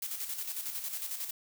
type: noise with tremolo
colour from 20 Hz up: blue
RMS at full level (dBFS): -36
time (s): 0.02-1.31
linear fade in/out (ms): 5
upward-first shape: square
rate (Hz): 11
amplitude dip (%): 50
effects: none